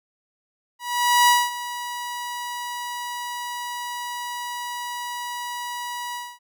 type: tone with ADSR envelope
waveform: sawtooth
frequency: 970 Hz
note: B5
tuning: 31 cents flat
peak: -9 dBFS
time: 0.79-6.39 s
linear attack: 490 ms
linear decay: 220 ms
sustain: -16 dB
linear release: 240 ms
effects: none